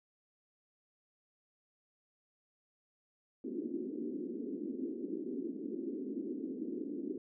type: band-pass noise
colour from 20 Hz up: pink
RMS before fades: -40 dBFS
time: 3.44-7.18 s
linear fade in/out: 2 ms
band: 240 to 380 Hz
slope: 48 dB/octave
effects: none